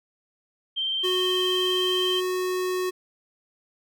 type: tone with vibrato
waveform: sine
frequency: 3136 Hz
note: G7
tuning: in tune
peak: -24 dBFS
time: 0.76-2.21 s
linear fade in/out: 20 ms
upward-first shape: sine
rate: 19 Hz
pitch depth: 25 cents each way
type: tone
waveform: square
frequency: 367.4 Hz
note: F#4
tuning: 12 cents flat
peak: -25 dBFS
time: 1.03-2.91 s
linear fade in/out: 20 ms
effects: none